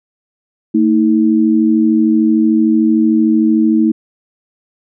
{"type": "tone pair together", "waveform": "sine", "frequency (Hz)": [225.2, 318.5], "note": ["A3", "D#4"], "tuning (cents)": [40, 41], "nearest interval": "tritone", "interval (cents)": 601, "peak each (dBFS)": -11, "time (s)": [0.74, 3.92], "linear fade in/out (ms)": 10, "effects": []}